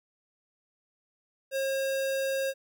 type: tone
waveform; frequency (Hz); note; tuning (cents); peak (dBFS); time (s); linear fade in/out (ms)
square; 539; C#5; -49; -28; 1.51-2.54; 50
effects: none